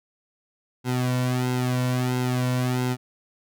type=tone with flanger; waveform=sawtooth; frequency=125.9 Hz; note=B2; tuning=34 cents sharp; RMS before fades=-24 dBFS; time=0.84-2.97 s; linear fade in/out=50 ms; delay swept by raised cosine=1.7 to 2.47 ms; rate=1.5 Hz; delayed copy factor=-0.85; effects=none